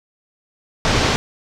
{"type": "low-pass noise", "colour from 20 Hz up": "pink", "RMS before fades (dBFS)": -17, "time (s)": [0.85, 1.16], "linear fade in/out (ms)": 0, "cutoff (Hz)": 6000, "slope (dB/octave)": 24, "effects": []}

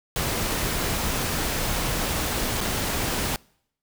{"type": "noise with dropouts", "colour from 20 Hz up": "pink", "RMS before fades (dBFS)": -26, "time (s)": [0.16, 3.36], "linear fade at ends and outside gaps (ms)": 1, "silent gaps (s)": [2.607, 2.611], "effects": ["noise-tail reverb RT60 0.7 s tail -26 dB re dry"]}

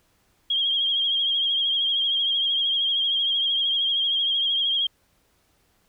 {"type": "tone with vibrato", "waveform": "sine", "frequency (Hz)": 3237, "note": "G#7", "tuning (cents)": -45, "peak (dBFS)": -20, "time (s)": [0.5, 4.87], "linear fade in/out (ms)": 5, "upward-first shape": "triangle", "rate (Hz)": 13, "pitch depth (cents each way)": 56, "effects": ["pink hiss -65 dBFS RMS until 5.88 s"]}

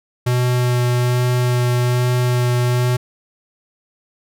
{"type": "tone with vibrato", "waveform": "square", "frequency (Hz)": 123.47, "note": "B2", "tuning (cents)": 0, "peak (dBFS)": -15, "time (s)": [0.26, 2.97], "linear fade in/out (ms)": 10, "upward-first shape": "sine", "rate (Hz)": 1.2, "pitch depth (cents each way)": 10, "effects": []}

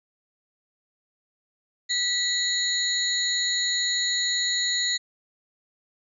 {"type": "tone cluster", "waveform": "sine", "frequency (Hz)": [1957, 3844, 4026, 4293, 6860], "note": ["B6", "B7", "B7", "C8", "A8"], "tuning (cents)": [-16, -48, 33, 44, -45], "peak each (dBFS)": -29, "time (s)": [1.89, 4.98], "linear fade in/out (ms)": 20, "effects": []}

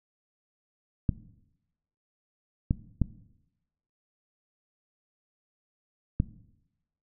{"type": "clicks", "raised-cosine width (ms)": 5, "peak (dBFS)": -11, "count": 4, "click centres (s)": [1.092, 2.709, 3.017, 6.201], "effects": ["noise-tail reverb RT60 0.9 s tail -17 dB re dry"]}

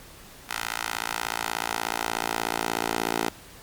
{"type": "tone with high-pass filter sweep", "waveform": "10% pulse", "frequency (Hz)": 56.6, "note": "A1", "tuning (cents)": 50, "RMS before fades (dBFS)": -29, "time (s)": [0.49, 3.29], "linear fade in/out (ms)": 5, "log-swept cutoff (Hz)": [1300, 430], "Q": 0.97, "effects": ["pink hiss -47 dBFS RMS until 3.62 s", "MP3 96 kbps"]}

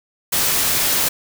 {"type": "noise", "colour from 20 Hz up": "white", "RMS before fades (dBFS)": -18, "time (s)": [0.32, 1.09], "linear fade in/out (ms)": 10, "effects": []}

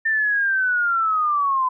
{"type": "linear sweep", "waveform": "sine", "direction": "down", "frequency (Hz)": [1798, 1011], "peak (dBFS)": -17, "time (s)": [0.05, 1.69], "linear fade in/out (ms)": 10, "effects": []}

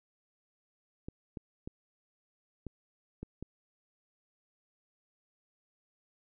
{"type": "clicks", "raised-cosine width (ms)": 3, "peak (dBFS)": -27, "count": 6, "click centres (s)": [1.085, 1.372, 1.675, 2.667, 3.23, 3.426], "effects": []}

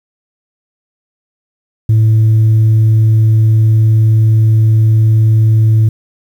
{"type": "tone", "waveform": "sine", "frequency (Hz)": 110.1, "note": "A2", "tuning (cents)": 2, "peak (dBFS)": -3, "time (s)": [1.89, 5.89], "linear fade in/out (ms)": 5, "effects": ["tanh soft clip ceiling -4 dBFS", "7-bit"]}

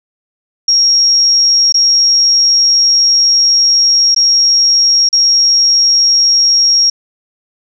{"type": "tone with dropouts", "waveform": "sine", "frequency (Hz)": 5588, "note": "F8", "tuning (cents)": 0, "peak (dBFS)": -6, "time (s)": [0.68, 6.9], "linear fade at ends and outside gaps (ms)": 5, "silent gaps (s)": [[1.724, 1.742], [4.147, 4.162], [5.09, 5.128]], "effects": []}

